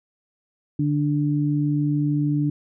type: tone pair together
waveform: sine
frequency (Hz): 146.83 / 293.7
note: D3 / D4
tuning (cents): 0 / 0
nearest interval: octave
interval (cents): 1200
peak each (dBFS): -21 / -22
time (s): 0.79-2.5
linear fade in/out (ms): 5
effects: none